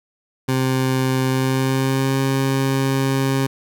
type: tone with pitch glide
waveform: 20% pulse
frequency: 130.81 to 134.8 Hz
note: C3 to C#3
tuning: 0 to -48 cents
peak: -12 dBFS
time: 0.48-3.47 s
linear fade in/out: 10 ms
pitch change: +52 cents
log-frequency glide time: 1.28-2.18 s
effects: none